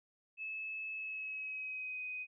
sine tone with pitch glide, 2600 to 2504 Hz, E7 to D#7, -24 to +10 cents, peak -39 dBFS, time 0.37-2.27 s, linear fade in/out 50 ms, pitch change -66 cents, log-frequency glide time 0.93-2.03 s, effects none

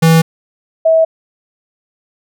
square / sine tone pair in turn, 163.1 / 647.1 Hz, E3 / E5, -18 / -32 cents, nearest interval 2 octaves, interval 2386 cents, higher second, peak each -6 dBFS, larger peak neither, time 0.02-0.22 / 0.85-1.05 s, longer neither, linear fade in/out 10 ms, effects none

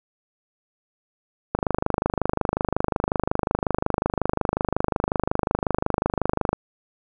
click train, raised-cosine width 1 ms, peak -6 dBFS, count 128, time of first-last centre 1.55-6.53 s, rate 25.5 Hz, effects none

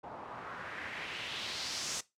white noise with low-pass filter sweep, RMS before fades -41 dBFS, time 0.03-2.01 s, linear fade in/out 10 ms, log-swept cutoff 780 to 7000 Hz, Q 2.1, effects noise-tail reverb RT60 0.2 s tail -18 dB re dry + high-pass 80 Hz 12 dB/octave

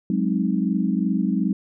sine chord, Ab dominant seventh, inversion third, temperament equal, 185 / 207.7 / 261.6 / 311.1 Hz, Gb3 / Ab3 / C4 / Eb4, 0 / 0 / 0 / 0 cents, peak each -23 / -23 / -26 / -28 dBFS, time 0.1-1.53 s, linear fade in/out 2 ms, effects none

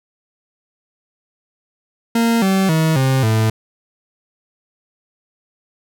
40% pulse tone with pitch steps, 230.9 / 191.93 / 159.54 / 132.62 / 110.24 Hz, A#3 / G3 / D#3 / C3 / A2, -16 / -36 / +44 / +24 / +4 cents, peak -12 dBFS, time 2.15-3.5 s, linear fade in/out 5 ms, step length 270 ms, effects none

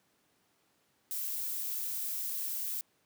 violet noise, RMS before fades -36 dBFS, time 1.11-2.81 s, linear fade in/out 0 ms, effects pink hiss -72 dBFS RMS until 3.05 s + high-pass 150 Hz 12 dB/octave

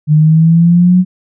sine exponential sweep, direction up, 150.2 to 185 Hz, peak -4 dBFS, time 0.07-1.05 s, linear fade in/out 50 ms, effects none

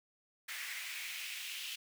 pink noise with high-pass filter sweep, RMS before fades -43 dBFS, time 0.48-1.76 s, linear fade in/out 10 ms, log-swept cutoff 1900 to 2900 Hz, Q 2.9, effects none

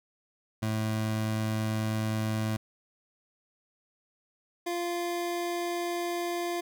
25% pulse tone pair in turn, 109.3 / 347 Hz, A2 / F4, -11 / -11 cents, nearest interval octave + minor sixth, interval 2000 cents, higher second, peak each -24 / -26 dBFS, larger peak first, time 0.62-2.57 / 4.66-6.61 s, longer neither, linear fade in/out 10 ms, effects none

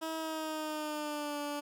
15% pulse tone with pitch glide, 321.1 to 291.1 Hz, E4 to D4, -45 to -15 cents, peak -29 dBFS, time 0.01-1.61 s, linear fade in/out 20 ms, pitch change -170 cents, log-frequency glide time 0.17-1.39 s, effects none

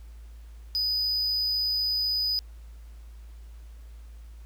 triangle tone, 4978 Hz, D#8, in tune, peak -23 dBFS, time 0.75-2.39 s, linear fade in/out 0 ms, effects added 56 Hz sine -42 dBFS peak until 4.45 s + pink hiss -62 dBFS RMS until 4.45 s

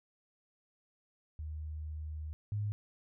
sine tone pair in turn, 77 / 104.09 Hz, D#2 / G#2, -17 / +4 cents, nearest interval perfect fourth, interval 521 cents, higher second, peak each -38 / -32 dBFS, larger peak second, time 1.39-2.33 / 2.52-2.72 s, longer first, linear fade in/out 0 ms, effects none

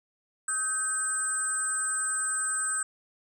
sine tone cluster, 1281 / 1558 / 8110 Hz, E6 / G6 / B8, -50 / -11 / +45 cents, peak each -36 / -33 / -27 dBFS, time 0.48-2.83 s, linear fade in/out 5 ms, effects tanh soft clip ceiling -20 dBFS

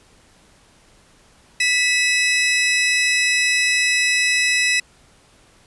sawtooth tone pair together, 1975.5 / 2575 Hz, B6 / E7, 0 / -41 cents, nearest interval perfect fourth, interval 459 cents, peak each -15 dBFS, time 1.6-4.8 s, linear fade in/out 5 ms, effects pink hiss -53 dBFS RMS until 5.66 s + resampled to 24000 Hz

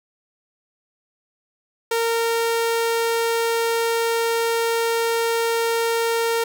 sawtooth tone, 460.5 Hz, A#4, 21 cents flat, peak -15 dBFS, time 1.91-6.44 s, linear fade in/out 5 ms, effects none

